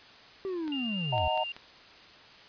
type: linear sweep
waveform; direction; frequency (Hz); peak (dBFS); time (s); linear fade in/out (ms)
triangle; down; 393.5 to 69.3; -29; 0.45-1.28; 0
type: clicks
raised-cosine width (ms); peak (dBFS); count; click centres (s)
0.2; -26; 4; 0.679 / 1.18 / 1.376 / 1.565
type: tone with vibrato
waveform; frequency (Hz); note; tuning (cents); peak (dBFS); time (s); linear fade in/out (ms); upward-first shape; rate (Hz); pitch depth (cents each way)
sine; 2798; F7; +3; -34; 0.72-1.52; 2; sine; 8.8; 13
type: chord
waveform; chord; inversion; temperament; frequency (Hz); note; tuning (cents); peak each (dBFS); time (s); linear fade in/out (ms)
sine; D# minor; none; equal with one note detuned; 622.3 / 740 / 909.5; D#5 / F#5 / A#5; 0 / 0 / -43; -31; 1.12-1.44; 10
effects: white hiss -52 dBFS RMS until 2.48 s + resampled to 11025 Hz